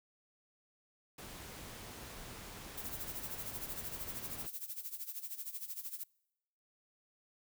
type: noise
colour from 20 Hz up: pink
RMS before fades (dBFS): -49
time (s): 1.18-4.47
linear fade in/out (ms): 5
type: noise with tremolo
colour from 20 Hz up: violet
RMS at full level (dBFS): -41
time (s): 2.77-6.04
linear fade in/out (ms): 10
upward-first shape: sine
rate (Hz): 13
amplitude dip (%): 80
effects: noise-tail reverb RT60 0.9 s tail -26 dB re dry